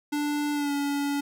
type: tone with pitch glide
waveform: square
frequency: 293.7 to 284.5 Hz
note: D4 to C#4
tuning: 0 to +45 cents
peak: -26 dBFS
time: 0.12-1.21 s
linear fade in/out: 10 ms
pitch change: -55 cents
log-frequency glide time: 0.53-0.72 s
effects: none